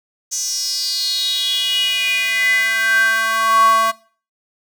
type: tone with high-pass filter sweep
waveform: square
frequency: 223.6 Hz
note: A3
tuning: 28 cents sharp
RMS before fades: -17 dBFS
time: 0.31-3.92 s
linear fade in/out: 20 ms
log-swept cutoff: 6300 to 960 Hz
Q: 8.4
effects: noise-tail reverb RT60 0.4 s tail -19 dB re dry